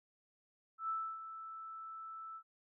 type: tone with ADSR envelope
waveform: sine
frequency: 1318.5 Hz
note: E6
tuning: in tune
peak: -34 dBFS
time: 0.78-2.43 s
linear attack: 110 ms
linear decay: 290 ms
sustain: -11 dB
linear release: 70 ms
effects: none